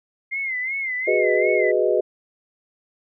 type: tone with vibrato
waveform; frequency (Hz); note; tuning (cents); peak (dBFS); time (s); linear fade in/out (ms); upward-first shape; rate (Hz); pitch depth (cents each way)
sine; 2093; C7; 0; -23; 0.31-1.72; 20; sine; 2.7; 91
type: chord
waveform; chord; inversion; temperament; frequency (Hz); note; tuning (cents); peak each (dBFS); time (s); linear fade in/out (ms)
sine; G# minor seventh; third; equal; 370 / 415.3 / 493.9 / 622.3; F#4 / G#4 / B4 / D#5; 0 / 0 / 0 / 0; -22; 1.07-2.01; 10
effects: none